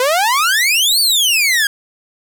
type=exponential two-way sweep; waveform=sawtooth; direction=up then down; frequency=490 to 4631 to 1599 Hz; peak=-8 dBFS; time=0-1.67 s; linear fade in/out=2 ms; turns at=1 s; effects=none